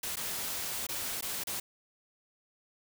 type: noise with dropouts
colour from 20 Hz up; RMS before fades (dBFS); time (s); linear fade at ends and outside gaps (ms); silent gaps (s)
white; -36; 0.03-1.6; 5; 0.158-0.168 / 0.868-0.888 / 1.211-1.224 / 1.438-1.47
effects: none